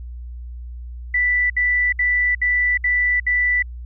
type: tone bursts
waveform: sine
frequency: 1975.5 Hz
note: B6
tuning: in tune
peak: -15 dBFS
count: 6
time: 1.14-3.625 s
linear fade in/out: 5 ms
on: 360 ms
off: 65 ms
effects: added 60 Hz sine -30 dBFS peak until 3.85 s